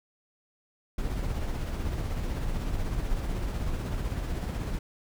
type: noise with tremolo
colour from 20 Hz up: brown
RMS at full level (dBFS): -29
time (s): 0.98-4.79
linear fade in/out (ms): 5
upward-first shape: sine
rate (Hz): 16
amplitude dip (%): 35
effects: none